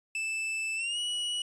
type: tone with pitch glide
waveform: 45% pulse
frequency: 2637 to 2926 Hz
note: E7 to F#7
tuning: 0 to -20 cents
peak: -30 dBFS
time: 0.15-1.42 s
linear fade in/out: 2 ms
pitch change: +180 cents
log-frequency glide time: 0.76-0.99 s
effects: resampled to 22050 Hz